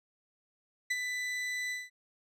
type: tone with ADSR envelope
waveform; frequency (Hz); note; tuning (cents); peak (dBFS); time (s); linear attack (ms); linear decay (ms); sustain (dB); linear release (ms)
40% pulse; 1991; B6; +14; -26; 0.9-1.9; 10; 36; -6; 190
effects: low-pass 9000 Hz 12 dB/octave